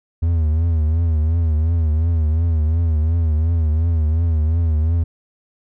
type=tone with vibrato; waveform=triangle; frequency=80.5 Hz; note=E2; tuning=41 cents flat; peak=-12 dBFS; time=0.22-5.04 s; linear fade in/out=10 ms; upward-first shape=triangle; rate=2.8 Hz; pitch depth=110 cents each way; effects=none